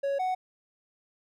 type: tone pair in turn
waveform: triangle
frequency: 556 / 742.2 Hz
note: C#5 / F#5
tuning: +5 / +5 cents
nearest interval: perfect fourth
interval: 500 cents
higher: second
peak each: -24 dBFS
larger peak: neither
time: 0.03-0.19 / 0.19-0.35 s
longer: neither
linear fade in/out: 10 ms
effects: none